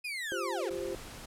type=linear sweep; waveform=35% pulse; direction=down; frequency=2533 to 305.4 Hz; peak=-33 dBFS; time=0.04-0.7 s; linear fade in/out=10 ms
type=chord; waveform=sine; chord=F suspended second; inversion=none; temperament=equal; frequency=349.2 / 392 / 523.3 Hz; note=F4 / G4 / C5; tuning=0 / 0 / 0 cents; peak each=-38 dBFS; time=0.32-0.95 s; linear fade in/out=0 ms
type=noise; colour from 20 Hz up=pink; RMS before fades=-46 dBFS; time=0.7-1.26 s; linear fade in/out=10 ms
effects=low-pass 12000 Hz 12 dB/octave